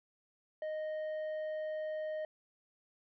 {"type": "tone with tanh clipping", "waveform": "sine", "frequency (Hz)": 620, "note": "D#5", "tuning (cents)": -6, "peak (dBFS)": -37, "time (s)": [0.62, 2.25], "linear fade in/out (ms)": 2, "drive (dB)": 6, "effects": []}